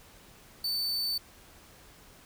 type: tone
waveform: 45% pulse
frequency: 4529 Hz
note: C#8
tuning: 36 cents sharp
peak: -28 dBFS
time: 0.64-1.18 s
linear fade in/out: 5 ms
effects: pink hiss -55 dBFS RMS until 2.25 s